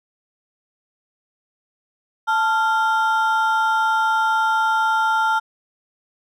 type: ring-modulated tone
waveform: triangle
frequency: 1134 Hz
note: C#6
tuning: 39 cents sharp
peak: -11 dBFS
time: 2.27-5.4 s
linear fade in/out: 20 ms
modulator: 252 Hz
effects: none